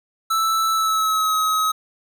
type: tone with pitch glide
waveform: square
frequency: 1318.5 to 1273.6 Hz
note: E6 to D#6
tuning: 0 to +40 cents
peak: -18 dBFS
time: 0.3-1.72 s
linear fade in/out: 10 ms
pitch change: -60 cents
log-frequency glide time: 0.71-1.33 s
effects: none